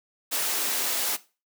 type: high-pass noise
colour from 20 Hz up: white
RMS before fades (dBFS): -27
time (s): 0.31-1.17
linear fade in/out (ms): 20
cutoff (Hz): 250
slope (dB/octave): 24
effects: noise-tail reverb RT60 0.3 s tail -17 dB re dry